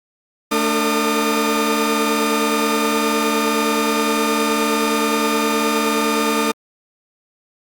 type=tone cluster; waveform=sawtooth; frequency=222.1 / 293.5 / 453.8 / 1216 Hz; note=A3 / D4 / A#4 / D#6; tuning=+16 / -1 / -47 / -40 cents; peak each=-18 dBFS; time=0.51-6.52 s; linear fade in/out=10 ms; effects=Opus 48 kbps